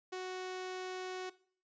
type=tone; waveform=sawtooth; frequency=370 Hz; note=F#4; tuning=in tune; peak=-35 dBFS; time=0.12-1.3 s; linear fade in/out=10 ms; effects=noise-tail reverb RT60 0.5 s tail -19 dB re dry + resampled to 16000 Hz